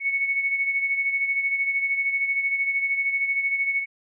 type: beating tone pair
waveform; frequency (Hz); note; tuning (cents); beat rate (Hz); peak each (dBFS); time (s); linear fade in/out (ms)
sine; 2212 / 2225; C#7 / C#7; -4 / +6; 13; -22 / -30; 0-3.86; 50
effects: none

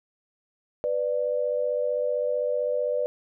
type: tone pair together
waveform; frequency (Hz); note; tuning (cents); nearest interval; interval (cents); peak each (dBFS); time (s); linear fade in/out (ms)
sine; 496.4 / 592; B4 / D5; +9 / +14; minor third; 305; -26; 0.84-3.06; 0
effects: none

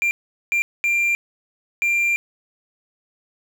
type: tone bursts at uneven times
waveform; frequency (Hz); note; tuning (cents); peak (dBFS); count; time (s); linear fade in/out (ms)
triangle; 2379; D7; +22; -15; 4; 0.02-0.11 / 0.52-0.62 / 0.84-1.15 / 1.82-2.16; 0
effects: none

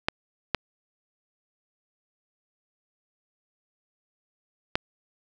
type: clicks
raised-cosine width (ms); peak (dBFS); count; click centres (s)
0.3; -6; 3; 0.085 / 0.547 / 4.755
effects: none

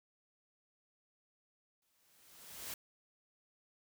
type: noise with exponential growth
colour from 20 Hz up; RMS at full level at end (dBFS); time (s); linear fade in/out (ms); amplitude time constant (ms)
white; -42; 1.82-2.74; 2; 200
effects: none

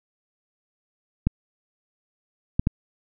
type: clicks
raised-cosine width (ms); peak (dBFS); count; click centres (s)
5; -7; 3; 1.27 / 2.595 / 2.671
effects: none

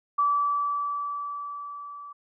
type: tone with level ramp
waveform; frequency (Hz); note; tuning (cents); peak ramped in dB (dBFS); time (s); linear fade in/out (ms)
sine; 1155; D6; -29; -19 to -39; 0.18-2.13; 10
effects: none

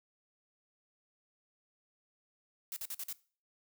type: noise bursts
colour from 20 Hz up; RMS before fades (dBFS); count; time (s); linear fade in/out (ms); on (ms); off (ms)
blue; -40; 5; 2.72-3.127; 0; 43; 48
effects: noise-tail reverb RT60 0.4 s tail -20 dB re dry

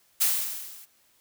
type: noise with level ramp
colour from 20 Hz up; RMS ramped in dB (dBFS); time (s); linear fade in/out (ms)
blue; -20 to -49; 0.2-0.86; 20
effects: white hiss -64 dBFS RMS until 1.2 s

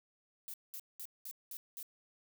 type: noise bursts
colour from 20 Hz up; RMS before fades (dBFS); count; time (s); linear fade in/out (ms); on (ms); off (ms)
violet; -45; 6; 0.48-1.828; 0; 58; 200
effects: none

